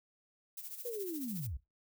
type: noise with tremolo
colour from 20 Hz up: violet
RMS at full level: -43 dBFS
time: 0.57-1.47 s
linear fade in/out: 5 ms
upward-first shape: sine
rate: 14 Hz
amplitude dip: 65%
type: linear sweep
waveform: sine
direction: down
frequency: 496.7 to 53.1 Hz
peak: -37 dBFS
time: 0.85-1.57 s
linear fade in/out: 5 ms
effects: noise-tail reverb RT60 0.2 s tail -17 dB re dry